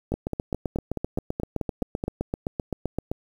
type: two click trains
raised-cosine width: 2 ms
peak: -14 / -13 dBFS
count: 10 / 24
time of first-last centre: 0.12-2.039 / 0.14-3.115 s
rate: 4.69 / 7.73 Hz
effects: 8-bit